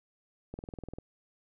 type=click train; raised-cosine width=2 ms; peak=-27 dBFS; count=10; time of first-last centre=0.54-0.986 s; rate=20.2 Hz; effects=none

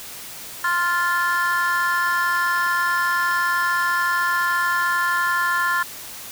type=chord; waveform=triangle; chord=F major; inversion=second; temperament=just; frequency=1047.7 / 1396.9 / 1746.1 Hz; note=C6 / F6 / A6; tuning=+2 / 0 / -14 cents; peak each=-20 dBFS; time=0.64-5.83 s; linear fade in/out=5 ms; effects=tanh soft clip ceiling -10 dBFS + white hiss -36 dBFS RMS until 6.31 s

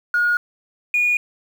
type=tone pair in turn; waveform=sine; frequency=1438 / 2446 Hz; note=F#6 / D#7; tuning=-50 / -30 cents; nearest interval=major sixth; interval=920 cents; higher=second; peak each=-14 dBFS; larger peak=neither; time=0.14-0.37 / 0.94-1.17 s; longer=neither; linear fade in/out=2 ms; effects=tanh soft clip ceiling -11 dBFS + 7-bit

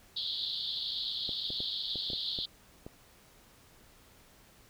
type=band-pass noise; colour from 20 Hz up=pink; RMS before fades=-36 dBFS; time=0.16-2.46 s; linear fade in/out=10 ms; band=3300 to 4500 Hz; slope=96 dB/octave
type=clicks; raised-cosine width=2 ms; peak=-29 dBFS; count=8; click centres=1.292 / 1.504 / 1.604 / 1.957 / 2.102 / 2.133 / 2.388 / 2.865 s
effects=pink hiss -60 dBFS RMS until 4.69 s

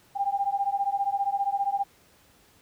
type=beating tone pair; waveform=sine; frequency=790 / 805 Hz; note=G5 / G5; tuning=+13 / +46 cents; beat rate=15 Hz; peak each=-27 dBFS; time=0.15-1.84 s; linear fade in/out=20 ms; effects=pink hiss -59 dBFS RMS until 2.61 s + high-pass 60 Hz 12 dB/octave

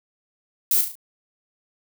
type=noise with echo; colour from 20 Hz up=violet; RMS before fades=-19 dBFS; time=0.71-0.81 s; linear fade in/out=2 ms; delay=36 ms; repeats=4; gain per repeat=-6 dB; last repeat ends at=0.954 s; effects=none

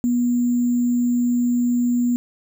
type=tone with sample-and-hold; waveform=sine; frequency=242.6 Hz; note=B3; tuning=31 cents flat; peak=-16 dBFS; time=0.04-2.16 s; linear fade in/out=0 ms; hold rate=7350 Hz; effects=none

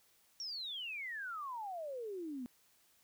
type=exponential sweep; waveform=sine; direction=down; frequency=5660 to 237.3 Hz; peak=-40 dBFS; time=0.4-2.46 s; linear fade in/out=0 ms; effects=white hiss -70 dBFS RMS until 3.03 s

